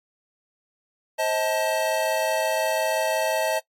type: chord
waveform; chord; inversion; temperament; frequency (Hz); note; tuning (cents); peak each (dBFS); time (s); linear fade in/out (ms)
square; A diminished; first; just; 528 / 633.6 / 880; C5 / Eb5 / A5; +16 / +31 / 0; -30 / -25 / -28; 1.18-3.6; 20
effects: noise-tail reverb RT60 0.1 s tail -21 dB re dry + AAC 48 kbps